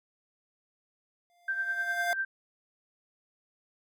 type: tone with exponential growth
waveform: square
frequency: 698.5 Hz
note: F5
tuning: in tune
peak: -28 dBFS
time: 1.3-2.13 s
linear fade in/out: 0 ms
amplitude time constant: 180 ms
type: tone with tremolo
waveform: sine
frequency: 1568 Hz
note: G6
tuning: in tune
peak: -26 dBFS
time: 1.48-2.25 s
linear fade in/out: 5 ms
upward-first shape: triangle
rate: 10 Hz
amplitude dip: 65%
effects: none